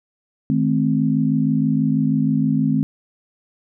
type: chord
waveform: sine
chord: A diminished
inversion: second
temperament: equal with one note detuned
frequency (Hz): 155.56 / 215.3 / 261.6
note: Eb3 / A3 / C4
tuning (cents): 0 / -37 / 0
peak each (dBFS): -20 / -20 / -19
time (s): 0.5-2.83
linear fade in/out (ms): 0
effects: none